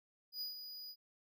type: tone with ADSR envelope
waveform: square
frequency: 4928 Hz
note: D#8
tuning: 17 cents flat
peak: -39 dBFS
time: 0.32-0.96 s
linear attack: 91 ms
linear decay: 130 ms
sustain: -8 dB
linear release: 59 ms
effects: none